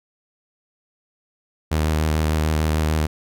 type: tone with vibrato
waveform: sawtooth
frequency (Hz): 77.78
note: D#2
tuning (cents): 0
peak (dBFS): -14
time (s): 1.71-3.07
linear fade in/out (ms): 10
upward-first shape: sine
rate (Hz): 6.7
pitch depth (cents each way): 23
effects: none